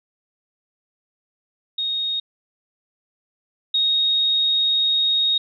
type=tone pair in turn; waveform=sine; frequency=3729 / 3742 Hz; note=A#7 / A#7; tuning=0 / +6 cents; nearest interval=unison; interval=6 cents; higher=second; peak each=-21 / -16 dBFS; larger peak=second; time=1.78-2.2 / 3.74-5.38 s; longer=second; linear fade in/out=5 ms; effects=none